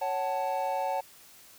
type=chord; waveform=triangle; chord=F# minor; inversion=second; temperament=equal with one note detuned; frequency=554.4 / 749.5 / 880 Hz; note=C#5 / F#5 / A5; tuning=0 / +22 / 0 cents; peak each=-31 / -30 / -30 dBFS; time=0.01-1.01 s; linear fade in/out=10 ms; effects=white hiss -54 dBFS RMS until 1.58 s